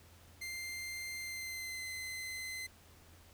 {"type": "tone with pitch glide", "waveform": "sawtooth", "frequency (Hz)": [2093, 2053], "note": ["C7", "C7"], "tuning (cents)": [0, -33], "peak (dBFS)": -37, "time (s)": [0.41, 2.67], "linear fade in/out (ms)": 10, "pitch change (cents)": -33, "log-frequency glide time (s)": [1.18, 1.89], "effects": ["added 84 Hz sine -60 dBFS peak until 3.33 s", "pink hiss -62 dBFS RMS until 3.33 s"]}